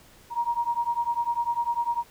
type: beating tone pair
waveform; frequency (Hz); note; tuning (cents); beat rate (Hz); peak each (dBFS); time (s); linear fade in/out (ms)
sine; 940 / 950; A#5 / A#5; +14 / +33; 10; -27; 0.3-2.04; 50
effects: pink hiss -54 dBFS RMS until 2.1 s